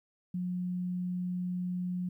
sine tone, 180 Hz, F#3, 47 cents flat, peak -31 dBFS, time 0.34-2.09 s, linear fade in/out 5 ms, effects 12-bit

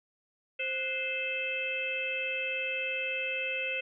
harmonic tone with a mistuned harmonic, 523.3 Hz, C5, in tune, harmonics 1 / 3 / 4 / 5 / 6, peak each -38 / -43 / -39 / -32 / -43 dBFS, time 0.59-3.81 s, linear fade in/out 10 ms, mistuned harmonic 3, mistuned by -100 cents, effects none

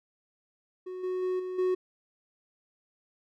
triangle tone with level steps, 368.3 Hz, F#4, 8 cents flat, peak -34 / -27 / -25 / -31 / -22 dBFS, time 0.86-1.75 s, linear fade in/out 10 ms, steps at 1.03 / 1.22 / 1.39 / 1.58 s, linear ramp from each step 10 ms, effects none

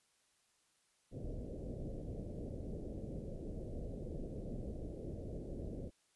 pink low-pass noise, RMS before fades -44 dBFS, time 1.11-5.91 s, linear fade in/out 50 ms, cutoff 590 Hz, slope 48 dB/octave, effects white hiss -75 dBFS RMS until 6.15 s + resampled to 24000 Hz

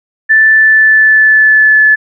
sine tone with pitch glide, 1760 to 1728.8 Hz, A6 to A6, 0 to -31 cents, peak -3 dBFS, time 0.29-1.96 s, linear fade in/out 20 ms, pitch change -31 cents, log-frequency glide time 0.51-1.85 s, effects none

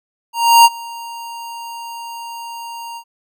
square tone with ADSR envelope, 932.3 Hz, A#5, in tune, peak -4 dBFS, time 0.33-3.04 s, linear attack 320 ms, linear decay 37 ms, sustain -24 dB, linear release 74 ms, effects none

